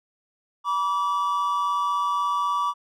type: tone pair together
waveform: triangle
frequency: 971 / 1154.7 Hz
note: B5 / D6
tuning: -30 / -30 cents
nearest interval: minor third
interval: 300 cents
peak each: -25 / -21 dBFS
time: 0.64-2.74 s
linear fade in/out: 50 ms
effects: none